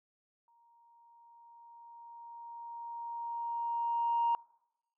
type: tone with exponential growth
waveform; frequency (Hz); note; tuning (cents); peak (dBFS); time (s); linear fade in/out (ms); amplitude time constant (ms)
sine; 936; A#5; +7; -25; 0.48-4.35; 1; 840
effects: noise-tail reverb RT60 0.9 s tail -24 dB re dry + tanh soft clip ceiling -22 dBFS